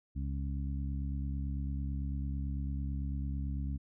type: harmonic tone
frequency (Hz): 69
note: C#2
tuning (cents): -7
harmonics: 1 / 2 / 3 / 4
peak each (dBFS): -34 / -40 / -44 / -46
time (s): 0.15-3.78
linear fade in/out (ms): 20
effects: none